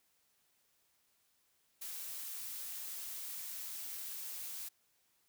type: noise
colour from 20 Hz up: blue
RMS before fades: -44 dBFS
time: 1.81-4.69 s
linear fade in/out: 10 ms
effects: white hiss -75 dBFS RMS until 5.28 s